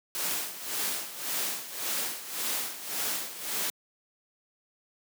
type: noise with tremolo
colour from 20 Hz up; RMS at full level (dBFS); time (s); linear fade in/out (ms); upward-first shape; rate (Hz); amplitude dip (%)
white; -30; 0.15-3.7; 0; sine; 1.8; 75
effects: high-pass 200 Hz 12 dB/octave